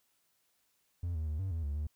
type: tone with pitch steps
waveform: triangle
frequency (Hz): 86.8 / 78.8 / 76.4 / 95.6 / 82 / 71.9 / 75.5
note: F2 / D#2 / D#2 / G2 / E2 / D2 / D2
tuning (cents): -10 / +23 / -31 / -43 / -9 / -36 / +48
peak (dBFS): -30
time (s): 1.03-1.87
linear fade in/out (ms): 5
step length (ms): 120
effects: tanh soft clip ceiling -26 dBFS + white hiss -75 dBFS RMS until 1.95 s